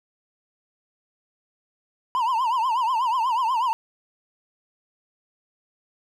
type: tone with vibrato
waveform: triangle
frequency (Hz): 964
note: B5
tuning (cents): -42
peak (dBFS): -18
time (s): 2.15-3.73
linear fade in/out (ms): 0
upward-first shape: triangle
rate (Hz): 8.2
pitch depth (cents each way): 190
effects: none